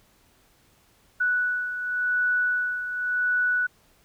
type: beating tone pair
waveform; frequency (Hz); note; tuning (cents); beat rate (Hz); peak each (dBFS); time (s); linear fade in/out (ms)
sine; 1478 / 1478.9; F#6 / F#6; -2 / -1; 0.9; -23 / -30; 1.2-3.67; 10
effects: pink hiss -61 dBFS RMS until 4.04 s